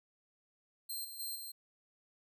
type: tone with level steps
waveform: 10% pulse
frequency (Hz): 4160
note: C8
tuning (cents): -11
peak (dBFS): -32 / -39 / -32 / -37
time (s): 0.89-1.52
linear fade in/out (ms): 10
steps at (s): 1.04 / 1.19 / 1.35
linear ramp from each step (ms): 10
effects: none